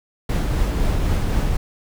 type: noise with tremolo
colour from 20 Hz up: brown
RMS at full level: -18 dBFS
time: 0.29-1.57 s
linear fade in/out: 5 ms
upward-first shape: triangle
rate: 3.9 Hz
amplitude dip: 30%
effects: none

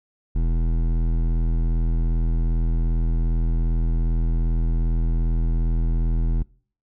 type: tone with hard clipping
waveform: triangle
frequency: 41.28 Hz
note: E1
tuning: 3 cents sharp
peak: -20 dBFS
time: 0.35-6.43 s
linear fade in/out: 10 ms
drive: 17 dB
effects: noise-tail reverb RT60 0.5 s tail -25 dB re dry

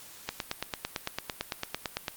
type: click train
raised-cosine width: 0.2 ms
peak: -13 dBFS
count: 17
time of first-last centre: 0.29-2.082 s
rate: 8.93 Hz
effects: white hiss -49 dBFS RMS until 2.16 s + Opus 48 kbps

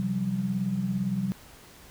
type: chord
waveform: sine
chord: C suspended fourth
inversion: none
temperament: equal with one note detuned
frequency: 130.81 / 174.61 / 192.3 Hz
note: C3 / F3 / G3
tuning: 0 / 0 / -33 cents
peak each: -33 / -33 / -27 dBFS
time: 0-1.32 s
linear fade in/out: 0 ms
effects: pink hiss -51 dBFS RMS until 1.9 s

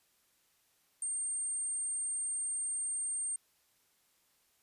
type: tone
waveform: sine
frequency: 8690 Hz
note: C#9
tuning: 35 cents flat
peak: -33 dBFS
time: 1.02-3.36 s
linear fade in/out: 2 ms
effects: white hiss -72 dBFS RMS until 4.62 s + resampled to 32000 Hz

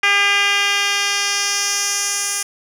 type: tone with band-pass filter sweep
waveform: 10% pulse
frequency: 403 Hz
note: G4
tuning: 48 cents sharp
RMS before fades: -18 dBFS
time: 0.03-2.43 s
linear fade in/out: 5 ms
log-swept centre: 2400 to 8300 Hz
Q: 1.7
effects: none

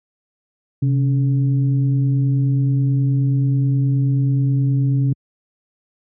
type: tone with frequency modulation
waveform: sine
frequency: 133.3 Hz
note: C3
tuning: 33 cents sharp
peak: -13 dBFS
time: 0.82-5.13 s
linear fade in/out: 5 ms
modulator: 148 Hz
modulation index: 0.56
effects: high-pass 80 Hz 12 dB/octave

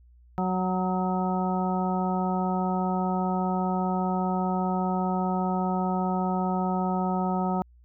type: harmonic tone with a mistuned harmonic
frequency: 185 Hz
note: F#3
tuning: in tune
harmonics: 1 / 2 / 3 / 4 / 5 / 7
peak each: -26 / -34 / -37 / -30 / -33 / -36 dBFS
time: 0.38-7.62 s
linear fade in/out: 0 ms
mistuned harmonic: 7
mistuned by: -25 cents
effects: added 60 Hz sine -52 dBFS peak until 7.84 s

